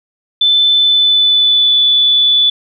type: tone with pitch glide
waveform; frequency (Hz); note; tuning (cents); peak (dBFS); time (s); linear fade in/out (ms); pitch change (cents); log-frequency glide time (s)
sine; 3520 to 3470; A7 to A7; 0 to -25; -7; 0.41-2.5; 5; -25; 0.73-1.81
effects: none